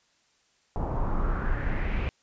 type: noise with low-pass filter sweep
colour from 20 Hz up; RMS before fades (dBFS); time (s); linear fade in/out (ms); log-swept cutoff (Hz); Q
brown; -27; 0.76-2.09; 0; 830 to 2600; 3.5
effects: white hiss -67 dBFS RMS until 2.22 s + resampled to 16000 Hz